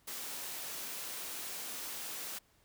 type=high-pass noise; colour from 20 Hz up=white; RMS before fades=-42 dBFS; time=0.07-2.39 s; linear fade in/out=10 ms; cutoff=190 Hz; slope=12 dB/octave; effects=pink hiss -69 dBFS RMS until 2.64 s